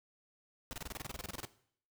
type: noise bursts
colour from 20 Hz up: pink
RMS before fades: -42 dBFS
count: 16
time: 0.71-1.451 s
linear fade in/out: 0 ms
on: 21 ms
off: 27 ms
effects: noise-tail reverb RT60 0.6 s tail -17 dB re dry